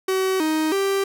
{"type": "tone with pitch steps", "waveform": "45% pulse", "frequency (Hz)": [378.6, 312.9, 392], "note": ["F#4", "D#4", "G4"], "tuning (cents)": [40, 10, 0], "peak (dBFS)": -19, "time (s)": [0.08, 1.04], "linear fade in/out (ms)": 5, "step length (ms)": 320, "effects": []}